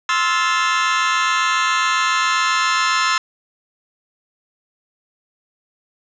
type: chord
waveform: sawtooth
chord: F major seventh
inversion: second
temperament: just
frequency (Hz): 1047.7 / 1309.6 / 1396.9 / 1746.1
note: C6 / E6 / F6 / A6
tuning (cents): +2 / -12 / 0 / -14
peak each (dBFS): -16 / -16 / -21 / -18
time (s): 0.09-3.18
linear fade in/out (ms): 2
effects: resampled to 16000 Hz + 8-bit